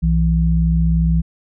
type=tone pair together; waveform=sine; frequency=61.83 / 164.81 Hz; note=B1 / E3; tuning=+3 / 0 cents; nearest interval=octave + perfect fourth; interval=1697 cents; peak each=-15 dBFS; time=0.02-1.22 s; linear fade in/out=20 ms; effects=none